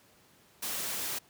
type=noise; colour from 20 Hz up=white; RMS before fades=-35 dBFS; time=0.62-1.19 s; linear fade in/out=10 ms; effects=pink hiss -62 dBFS RMS until 1.29 s + high-pass 100 Hz 12 dB/octave